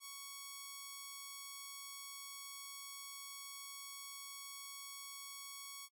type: tone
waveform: 5% pulse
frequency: 1113 Hz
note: C#6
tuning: 7 cents sharp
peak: -36 dBFS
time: 0-5.89 s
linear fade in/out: 50 ms
effects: AAC 64 kbps